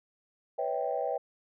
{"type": "chord", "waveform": "sine", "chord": "C# half-diminished seventh", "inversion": "third", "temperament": "equal with one note detuned", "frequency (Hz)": [493.9, 554.4, 644.9, 784], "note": ["B4", "C#5", "E5", "G5"], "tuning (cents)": [0, 0, -38, 0], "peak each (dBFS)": -34, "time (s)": [0.58, 1.18], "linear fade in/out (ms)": 10, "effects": ["tanh soft clip ceiling -18 dBFS"]}